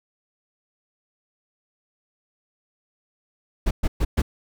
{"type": "noise bursts", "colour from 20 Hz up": "brown", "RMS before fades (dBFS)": -19, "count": 4, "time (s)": [3.66, 4.22], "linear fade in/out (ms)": 10, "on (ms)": 50, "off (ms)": 120, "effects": []}